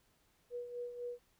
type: tone with tremolo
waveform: sine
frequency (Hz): 484.9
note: B4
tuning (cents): -32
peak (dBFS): -38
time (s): 0.5-1.19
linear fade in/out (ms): 50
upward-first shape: sine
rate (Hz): 4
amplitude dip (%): 60
effects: pink hiss -73 dBFS RMS until 1.39 s